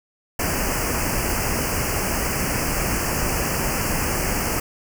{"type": "band-stop noise", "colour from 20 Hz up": "pink", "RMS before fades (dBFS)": -23, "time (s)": [0.39, 4.6], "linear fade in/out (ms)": 5, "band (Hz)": [2900, 4700], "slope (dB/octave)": 96, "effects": []}